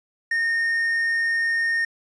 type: tone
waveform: triangle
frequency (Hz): 1837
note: A#6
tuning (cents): -26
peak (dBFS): -18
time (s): 0.31-1.85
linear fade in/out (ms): 5
effects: resampled to 22050 Hz + 9-bit